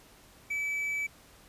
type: tone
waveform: triangle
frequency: 2300 Hz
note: D7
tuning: 37 cents flat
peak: -28 dBFS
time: 0.5-1.07 s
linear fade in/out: 10 ms
effects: pink hiss -57 dBFS RMS until 1.48 s + resampled to 32000 Hz